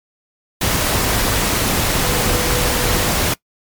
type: tone in noise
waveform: sine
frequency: 493.9 Hz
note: B4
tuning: in tune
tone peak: -26 dBFS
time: 2.03-3.07 s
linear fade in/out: 5 ms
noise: pink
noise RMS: -17 dBFS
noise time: 0.61-3.34 s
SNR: -12 dB
effects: noise-tail reverb RT60 0.1 s tail -22 dB re dry + MP3 96 kbps